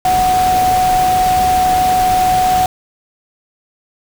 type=tone in noise; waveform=sine; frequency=739 Hz; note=F#5; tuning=2 cents flat; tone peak=-10 dBFS; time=0.05-2.66 s; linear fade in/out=2 ms; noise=pink; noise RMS=-22 dBFS; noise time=0.05-2.66 s; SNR=+9 dB; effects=none